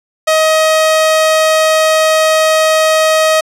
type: tone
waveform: sawtooth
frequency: 631 Hz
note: D#5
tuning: 24 cents sharp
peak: -4 dBFS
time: 0.27-3.41 s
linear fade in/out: 10 ms
effects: low-pass 11000 Hz 12 dB/octave